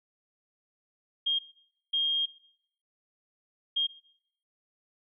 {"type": "tone bursts at uneven times", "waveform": "sine", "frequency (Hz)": 3228, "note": "G#7", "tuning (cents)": -50, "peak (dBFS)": -24, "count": 3, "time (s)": [[1.26, 1.39], [1.93, 2.26], [3.76, 3.87]], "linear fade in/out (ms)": 10, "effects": ["noise-tail reverb RT60 0.7 s tail -20 dB re dry"]}